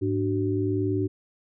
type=tone cluster; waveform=sine; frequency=104.6 / 295.4 / 375.7 Hz; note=G#2 / D4 / F#4; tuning=+13 / +10 / +26 cents; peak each=-27 dBFS; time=0.01-1.08 s; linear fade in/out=20 ms; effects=none